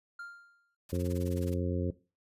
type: tone with exponential decay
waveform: triangle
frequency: 1396.9 Hz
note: F6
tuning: in tune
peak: -37 dBFS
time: 0.19-0.75 s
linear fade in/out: 5 ms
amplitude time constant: 120 ms
type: noise with tremolo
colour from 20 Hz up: white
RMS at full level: -48 dBFS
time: 0.89-1.54 s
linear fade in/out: 2 ms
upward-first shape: sine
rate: 19 Hz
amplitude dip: 95%
type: harmonic tone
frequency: 88.8 Hz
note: F2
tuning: 29 cents sharp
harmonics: 1 / 2 / 3 / 4 / 5 / 6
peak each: -32 / -35 / -37 / -38 / -39 / -40 dBFS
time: 0.92-1.91 s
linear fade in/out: 10 ms
effects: noise-tail reverb RT60 0.3 s tail -18 dB re dry + resampled to 32000 Hz